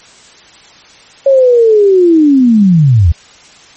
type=linear sweep; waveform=sine; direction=down; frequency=554.4 to 73.42 Hz; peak=-3 dBFS; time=1.26-3.12 s; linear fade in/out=5 ms; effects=white hiss -39 dBFS RMS until 3.76 s + MP3 32 kbps